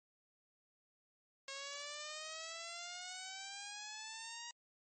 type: exponential sweep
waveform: 5% pulse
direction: up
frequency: 542 to 952 Hz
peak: -33 dBFS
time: 1.48-4.51 s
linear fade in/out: 2 ms
effects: MP3 32 kbps